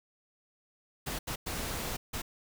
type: noise bursts at uneven times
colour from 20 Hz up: pink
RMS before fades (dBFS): -36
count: 4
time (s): 1.06-1.19 / 1.27-1.36 / 1.46-1.97 / 2.13-2.22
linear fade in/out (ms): 10
effects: none